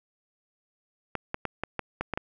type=clicks; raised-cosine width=0.5 ms; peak=-14 dBFS; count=8; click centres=1.153 / 1.344 / 1.453 / 1.636 / 1.793 / 2.01 / 2.137 / 2.175 s; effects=none